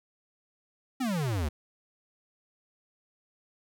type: exponential sweep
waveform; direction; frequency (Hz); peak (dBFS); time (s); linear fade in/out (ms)
square; down; 273.3 to 69.3; -28; 1-1.49; 10
effects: none